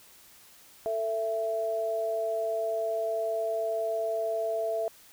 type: tone pair together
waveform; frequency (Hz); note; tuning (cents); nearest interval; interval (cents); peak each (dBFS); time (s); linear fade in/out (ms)
sine; 444.5 / 664.8; A4 / E5; +18 / +15; perfect fifth; 697; -33 / -28; 0.86-4.88; 0
effects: white hiss -55 dBFS RMS until 5.12 s